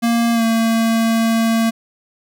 square tone with pitch glide, 233.1 to 226.7 Hz, A#3 to A#3, 0 to -48 cents, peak -14 dBFS, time 0.02-1.71 s, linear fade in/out 20 ms, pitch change -48 cents, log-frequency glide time 0.33-0.43 s, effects none

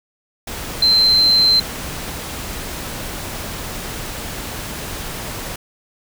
sine tone in noise, 4107 Hz, C8, 33 cents flat, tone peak -10 dBFS, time 0.82-1.6 s, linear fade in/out 5 ms, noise pink, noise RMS -28 dBFS, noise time 0.47-5.56 s, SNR +15 dB, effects none

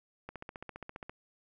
click train, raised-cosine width 0.5 ms, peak -27 dBFS, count 13, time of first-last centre 0.29-1.095 s, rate 14.9 Hz, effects none

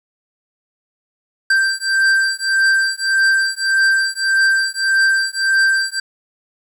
square beating tone pair, 1568 / 1569.7 Hz, G6 / G6, 0 / +2 cents, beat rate 1.7 Hz, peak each -17 dBFS, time 1.5-6 s, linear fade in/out 5 ms, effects low-pass 8000 Hz 12 dB/octave + 8-bit

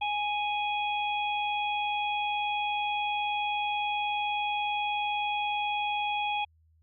harmonic tone, 830.6 Hz, G#5, in tune, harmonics 1 / 3 / 4, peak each -29 / -33 / -37 dBFS, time 0.01-6.45 s, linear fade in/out 10 ms, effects added 80 Hz sine -61 dBFS peak until 6.82 s

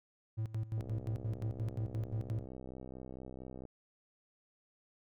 triangle tone with tremolo, 110 Hz, A2, in tune, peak -31 dBFS, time 0.37-2.47 s, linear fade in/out 20 ms, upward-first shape square, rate 5.7 Hz, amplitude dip 80%
click train, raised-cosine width 2 ms, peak -34 dBFS, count 186, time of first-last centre 0.78-3.653 s, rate 64.4 Hz
effects none

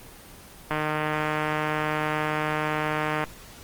click train, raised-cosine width 0.5 ms, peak -11 dBFS, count 388, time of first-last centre 0.71-3.239 s, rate 153 Hz, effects pink hiss -46 dBFS RMS until 3.63 s + Opus 24 kbps

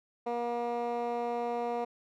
15% pulse tone with band-pass filter, 238.3 Hz, A#3, 38 cents sharp, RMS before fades -33 dBFS, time 0.26-1.85 s, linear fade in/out 10 ms, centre 620 Hz, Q 1.3, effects none

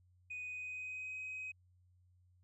sine tone with pitch glide, 2489 to 2525 Hz, D#7 to D#7, 0 to +25 cents, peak -40 dBFS, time 0.3-1.52 s, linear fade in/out 10 ms, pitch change +25 cents, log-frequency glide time 0.42-1.18 s, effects tanh soft clip ceiling -39 dBFS + added 90 Hz sine -66 dBFS peak until 2.43 s

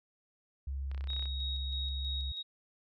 sine tone with pitch glide, 68.1 to 68.73 Hz, C#2 to C#2, -30 to -14 cents, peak -34 dBFS, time 0.67-2.32 s, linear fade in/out 5 ms, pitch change +16 cents, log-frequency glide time 1.21-1.88 s
clicks, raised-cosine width 0.3 ms, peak -34 dBFS, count 12, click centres 0.915 / 0.947 / 0.978 / 1.009 / 1.041 / 1.073 / 1.103 / 1.133 / 1.165 / 1.195 / 1.225 / 1.256 s
sine tone with tremolo, 3776 Hz, A#7, 22 cents sharp, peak -36 dBFS, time 1.08-2.43 s, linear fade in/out 20 ms, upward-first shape square, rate 3.1 Hz, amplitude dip 35%
effects none

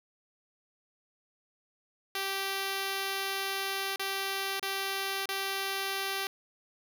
5% pulse tone with dropouts, 390 Hz, G4, 9 cents flat, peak -20 dBFS, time 2.15-6.27 s, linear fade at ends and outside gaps 2 ms, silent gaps 3.96-3.995 / 4.596-4.627 / 5.257-5.289 s, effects none

